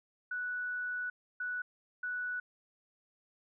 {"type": "tone bursts at uneven times", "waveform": "sine", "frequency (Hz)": 1478, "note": "F#6", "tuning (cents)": -2, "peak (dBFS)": -34, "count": 3, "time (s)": [[0.31, 1.1], [1.4, 1.62], [2.03, 2.4]], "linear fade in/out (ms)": 5, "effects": []}